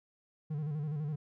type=tone with vibrato; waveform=triangle; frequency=150 Hz; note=D3; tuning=37 cents sharp; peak=-31 dBFS; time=0.5-1.16 s; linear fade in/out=10 ms; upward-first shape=square; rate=12 Hz; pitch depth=66 cents each way; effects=none